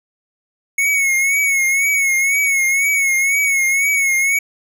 square tone with vibrato, 2200 Hz, C#7, 14 cents flat, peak -14 dBFS, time 0.78-4.39 s, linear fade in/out 5 ms, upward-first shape triangle, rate 2 Hz, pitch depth 68 cents each way, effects none

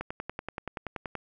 click train, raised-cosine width 0.5 ms, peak -19 dBFS, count 13, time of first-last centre 0.01-1.153 s, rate 10.5 Hz, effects none

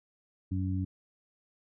harmonic tone, 93.6 Hz, F#2, 20 cents sharp, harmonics 1 / 2 / 3, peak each -30 / -36 / -36 dBFS, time 0.51-0.85 s, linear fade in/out 10 ms, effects none

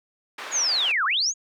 white band-pass noise, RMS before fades -36 dBFS, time 0.38-0.92 s, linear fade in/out 5 ms, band 580 to 2200 Hz, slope 12 dB/octave
sine linear two-way sweep, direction down then up, 6900 to 1054 to 6900 Hz, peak -20 dBFS, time 0.51-1.34 s, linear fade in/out 50 ms, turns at 1.05 s
effects none

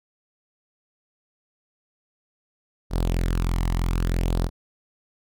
sawtooth tone with flanger, 43.08 Hz, F1, 23 cents flat, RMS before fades -23 dBFS, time 2.9-4.5 s, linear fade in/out 50 ms, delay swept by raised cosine 0.2 to 1.01 ms, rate 0.64 Hz, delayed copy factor +0.55, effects none

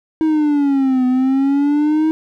triangle exponential two-way sweep, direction down then up, 319.5 to 251.5 to 317.9 Hz, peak -10 dBFS, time 0.21-2.11 s, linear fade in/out 0 ms, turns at 1.06 s, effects none

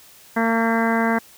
harmonic tone with a mistuned harmonic, 227.9 Hz, A#3, 39 cents flat, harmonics 1 / 2 / 3 / 4 / 5 / 6 / 7 / 8 / 9, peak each -20 / -26 / -25 / -26 / -29 / -32 / -26 / -33 / -30 dBFS, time 0.36-1.19 s, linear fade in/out 10 ms, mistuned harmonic 9, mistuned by -24 cents, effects white hiss -48 dBFS RMS until 1.37 s

